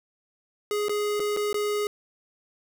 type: tone with dropouts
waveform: square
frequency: 416.1 Hz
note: G#4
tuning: 3 cents sharp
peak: -25 dBFS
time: 0.71-1.87 s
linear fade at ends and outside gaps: 1 ms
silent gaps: 0.884-0.894 / 1.196-1.201 / 1.365-1.371 / 1.529-1.543 s
effects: none